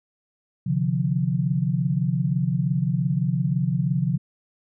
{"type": "tone cluster", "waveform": "sine", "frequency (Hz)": [132.1, 149.6, 175.4], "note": ["C3", "D3", "F3"], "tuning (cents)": [17, 32, 8], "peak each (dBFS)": [-24, -25, -24], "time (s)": [0.66, 4.18], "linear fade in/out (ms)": 10, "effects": []}